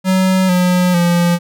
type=tone with pitch steps; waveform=square; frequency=187.5 / 180.28 / 173.33 Hz; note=F#3 / F#3 / F3; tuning=+23 / -45 / -13 cents; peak=-11 dBFS; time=0.04-1.39 s; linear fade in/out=50 ms; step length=450 ms; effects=none